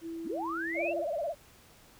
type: tone with pitch glide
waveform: sine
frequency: 330.4 to 341.1 Hz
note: E4 to F4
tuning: +4 to -41 cents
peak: -36 dBFS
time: 0.01-1.05 s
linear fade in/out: 50 ms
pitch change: +55 cents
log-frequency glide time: 0.77-0.83 s
type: linear sweep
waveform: sine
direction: up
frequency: 146.83 to 2800 Hz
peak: -33 dBFS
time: 0.24-0.94 s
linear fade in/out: 50 ms
type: tone with vibrato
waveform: sine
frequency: 625 Hz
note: D#5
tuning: 8 cents sharp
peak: -30 dBFS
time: 0.74-1.35 s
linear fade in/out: 50 ms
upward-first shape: sine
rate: 18 Hz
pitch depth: 170 cents each way
effects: pink hiss -58 dBFS RMS until 1.99 s